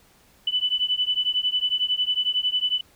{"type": "beating tone pair", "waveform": "sine", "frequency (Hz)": [2984, 2995], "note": ["F#7", "F#7"], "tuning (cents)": [14, 20], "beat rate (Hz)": 11, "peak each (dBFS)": -24, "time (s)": [0.47, 2.81], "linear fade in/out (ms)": 5, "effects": ["pink hiss -57 dBFS RMS until 2.95 s"]}